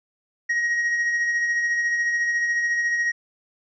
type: tone with tremolo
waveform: triangle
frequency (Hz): 1888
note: A#6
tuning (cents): +22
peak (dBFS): -17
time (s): 0.49-3.12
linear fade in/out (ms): 10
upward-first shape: sine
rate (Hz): 14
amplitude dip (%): 35
effects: resampled to 16000 Hz